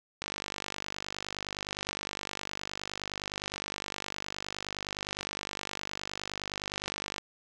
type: click train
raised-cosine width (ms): 0.2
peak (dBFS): -17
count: 347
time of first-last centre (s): 0.22-7.182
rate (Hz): 49.7
effects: none